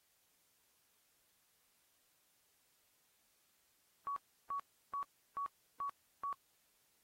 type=tone bursts; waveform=sine; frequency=1125 Hz; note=C#6; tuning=25 cents sharp; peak=-37 dBFS; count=6; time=4.07-6.328 s; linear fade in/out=0 ms; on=93 ms; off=340 ms; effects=white hiss -75 dBFS RMS until 7.03 s + AAC 48 kbps